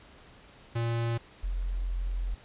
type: tone pair in turn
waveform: square / sine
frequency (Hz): 116.54 / 43.77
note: A#2 / F1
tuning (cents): 0 / +5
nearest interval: octave + perfect fourth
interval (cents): 1695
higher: first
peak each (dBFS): -28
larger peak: neither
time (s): 0.75-1.18 / 1.43-2.35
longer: second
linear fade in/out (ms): 10
effects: pink hiss -54 dBFS RMS until 2.44 s + resampled to 8000 Hz